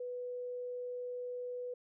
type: tone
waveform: sine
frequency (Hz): 493.8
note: B4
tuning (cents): 0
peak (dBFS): -38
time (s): 0-1.74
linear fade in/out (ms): 5
effects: none